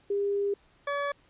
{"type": "tone pair in turn", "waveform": ["sine", "20% pulse"], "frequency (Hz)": [402.6, 569.4], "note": ["G4", "C#5"], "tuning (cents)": [46, 46], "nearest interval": "tritone", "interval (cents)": 600, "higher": "second", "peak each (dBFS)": [-25, -23], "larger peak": "second", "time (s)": [[0.1, 0.54], [0.87, 1.12]], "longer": "first", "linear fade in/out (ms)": 5, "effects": ["pink hiss -63 dBFS RMS until 1.29 s", "resampled to 8000 Hz"]}